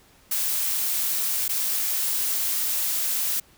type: noise with dropouts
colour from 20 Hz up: blue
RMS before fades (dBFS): -25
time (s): 0.31-3.4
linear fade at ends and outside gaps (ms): 5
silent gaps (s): 1.481-1.491
effects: pink hiss -56 dBFS RMS until 3.57 s